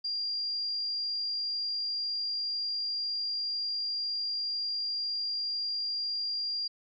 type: tone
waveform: sine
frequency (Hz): 4783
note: D8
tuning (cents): +31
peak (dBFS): -30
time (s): 0.04-6.68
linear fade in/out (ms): 10
effects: none